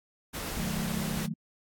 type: noise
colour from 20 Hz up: pink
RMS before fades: -36 dBFS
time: 0.33-1.27 s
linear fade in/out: 20 ms
type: chord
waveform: sine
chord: D# diminished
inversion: none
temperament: equal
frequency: 155.56 / 185 / 220 Hz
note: D#3 / F#3 / A3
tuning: 0 / 0 / 0 cents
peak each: -35 dBFS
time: 0.57-1.34 s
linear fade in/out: 5 ms
effects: AAC 64 kbps

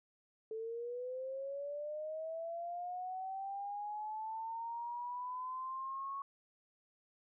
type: linear sweep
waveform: sine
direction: up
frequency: 437.1 to 1108 Hz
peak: -39 dBFS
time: 0.51-6.22 s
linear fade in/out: 2 ms
effects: none

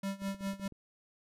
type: tone with tremolo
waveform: square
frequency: 196 Hz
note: G3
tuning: in tune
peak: -33 dBFS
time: 0.03-0.68 s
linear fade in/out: 5 ms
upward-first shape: sine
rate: 5 Hz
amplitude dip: 90%
type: click train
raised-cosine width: 3 ms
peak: -40 dBFS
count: 9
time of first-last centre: 0.22-0.723 s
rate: 15.9 Hz
effects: resampled to 32000 Hz

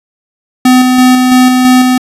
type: tone with tremolo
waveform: square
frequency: 253.5 Hz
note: B3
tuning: 45 cents sharp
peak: -3 dBFS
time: 0.65-1.98 s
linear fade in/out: 5 ms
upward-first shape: square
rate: 3 Hz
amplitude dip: 30%
effects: resampled to 32000 Hz

